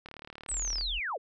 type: click train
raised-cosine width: 0.3 ms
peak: -28 dBFS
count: 29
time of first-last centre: 0.06-0.811 s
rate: 37.3 Hz
type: linear sweep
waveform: sine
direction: down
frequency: 8372 to 360 Hz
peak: -31 dBFS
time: 0.48-1.18 s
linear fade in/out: 20 ms
type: tone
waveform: sine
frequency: 41.2 Hz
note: E1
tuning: in tune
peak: -35 dBFS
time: 0.5-1 s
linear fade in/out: 20 ms
effects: none